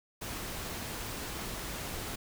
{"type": "noise", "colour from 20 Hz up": "pink", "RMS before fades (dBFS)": -39, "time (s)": [0.21, 2.16], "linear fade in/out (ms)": 10, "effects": []}